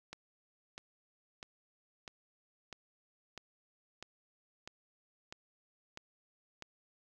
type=click train; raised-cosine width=0.2 ms; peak=-27 dBFS; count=11; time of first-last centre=0.13-6.624 s; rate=1.54 Hz; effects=none